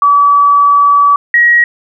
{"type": "tone pair in turn", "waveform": "sine", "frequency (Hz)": [1146, 1900.3], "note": ["D6", "A#6"], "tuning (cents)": [-43, 33], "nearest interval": "major sixth", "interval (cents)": 876, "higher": "second", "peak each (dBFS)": -4, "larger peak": "neither", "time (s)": [[0.02, 1.16], [1.34, 1.64]], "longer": "first", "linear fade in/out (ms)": 2, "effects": []}